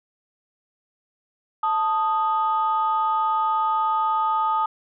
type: tone pair together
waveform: sine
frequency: 880 / 1243.6 Hz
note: A5 / D#6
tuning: 0 / -1 cents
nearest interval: tritone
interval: 599 cents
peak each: -21 dBFS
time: 1.63-4.66 s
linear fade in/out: 5 ms
effects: tanh soft clip ceiling -13 dBFS